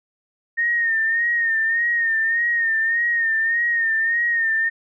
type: tone with vibrato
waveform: sine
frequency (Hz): 1839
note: A#6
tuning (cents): -24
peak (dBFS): -17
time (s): 0.57-4.7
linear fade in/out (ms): 20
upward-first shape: sine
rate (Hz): 1.7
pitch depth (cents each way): 52
effects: none